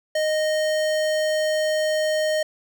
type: tone with notch filter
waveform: square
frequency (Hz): 619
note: D#5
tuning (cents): -9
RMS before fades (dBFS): -22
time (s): 0.15-2.43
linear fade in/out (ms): 5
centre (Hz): 12000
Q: 1.1
effects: none